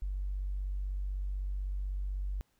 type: tone with tanh clipping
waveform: triangle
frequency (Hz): 48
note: G1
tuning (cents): -36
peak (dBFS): -32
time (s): 0.02-2.41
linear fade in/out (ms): 0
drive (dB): 4
effects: pink hiss -74 dBFS RMS until 2.59 s